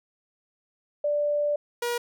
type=tone pair in turn; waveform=sine / sawtooth; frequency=587.3 / 478.6 Hz; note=D5 / A#4; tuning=0 / +46 cents; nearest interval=major third; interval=354 cents; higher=first; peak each=-22 dBFS; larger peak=neither; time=1.04-1.56 / 1.82-1.98 s; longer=first; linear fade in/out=5 ms; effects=none